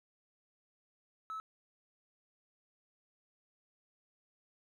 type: tone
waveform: triangle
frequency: 1300 Hz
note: E6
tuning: 24 cents flat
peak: -36 dBFS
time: 1.3-1.4 s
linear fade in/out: 0 ms
effects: tanh soft clip ceiling -35 dBFS